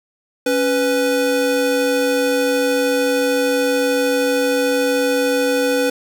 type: tone pair together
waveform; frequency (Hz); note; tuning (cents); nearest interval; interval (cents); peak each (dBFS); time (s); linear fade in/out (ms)
square; 277.2 / 496.3; C#4 / B4; 0 / +8; minor seventh; 1008; -21 / -17; 0.46-5.9; 5
effects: none